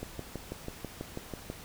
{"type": "click train", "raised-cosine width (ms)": 2, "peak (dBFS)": -23, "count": 10, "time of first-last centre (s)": [0.03, 1.501], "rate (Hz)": 6.12, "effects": ["pink hiss -48 dBFS RMS until 1.64 s"]}